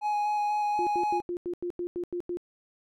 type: tone with vibrato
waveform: triangle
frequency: 835 Hz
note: G#5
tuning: 9 cents sharp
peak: -23 dBFS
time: 0.01-1.22 s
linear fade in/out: 50 ms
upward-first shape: square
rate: 4.1 Hz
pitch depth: 9 cents each way
type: tone bursts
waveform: sine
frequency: 351.7 Hz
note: F4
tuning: 12 cents sharp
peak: -29 dBFS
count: 10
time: 0.79-2.371 s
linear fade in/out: 0 ms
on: 78 ms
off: 89 ms
effects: none